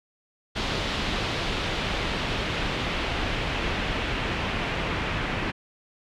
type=noise with low-pass filter sweep; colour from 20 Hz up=pink; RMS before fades=-28 dBFS; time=0.55-5.52 s; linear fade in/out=20 ms; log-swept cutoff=3800 to 2500 Hz; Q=1.5; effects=none